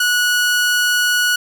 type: tone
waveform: sawtooth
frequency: 1465 Hz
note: F#6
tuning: 18 cents flat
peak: -10 dBFS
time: 0-1.36 s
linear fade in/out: 5 ms
effects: none